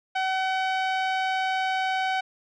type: tone with low-pass filter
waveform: sawtooth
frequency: 757 Hz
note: F#5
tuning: 39 cents sharp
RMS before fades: -26 dBFS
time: 0.15-2.21 s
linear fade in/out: 10 ms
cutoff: 3100 Hz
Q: 0.99
effects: none